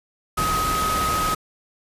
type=tone in noise; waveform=sine; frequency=1264 Hz; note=D#6; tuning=27 cents sharp; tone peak=-21 dBFS; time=0.37-1.35 s; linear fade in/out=10 ms; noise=pink; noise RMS=-26 dBFS; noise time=0.37-1.35 s; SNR=+2 dB; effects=resampled to 32000 Hz